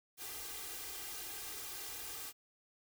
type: noise with comb filter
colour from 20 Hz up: white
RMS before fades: -45 dBFS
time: 0.17-2.33 s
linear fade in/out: 50 ms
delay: 2.5 ms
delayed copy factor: +1
effects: none